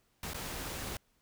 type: noise with dropouts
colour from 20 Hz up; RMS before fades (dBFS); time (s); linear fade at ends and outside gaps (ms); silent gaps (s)
pink; -40; 0.23-0.97; 2; 0.335-0.344
effects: pink hiss -73 dBFS RMS until 1.21 s